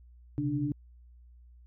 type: tone cluster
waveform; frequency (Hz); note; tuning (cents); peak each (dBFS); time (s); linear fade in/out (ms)
sine; 128.3 / 139.9 / 294.5; C3 / C#3 / D4; -34 / +16 / +5; -35 / -33 / -30; 0.38-0.72; 0
effects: added 60 Hz sine -52 dBFS peak until 1.66 s